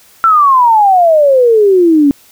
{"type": "exponential sweep", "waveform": "sine", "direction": "down", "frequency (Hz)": [1362, 275], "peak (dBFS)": -4, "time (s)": [0.24, 2.11], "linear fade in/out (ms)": 0, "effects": ["white hiss -44 dBFS RMS until 2.31 s"]}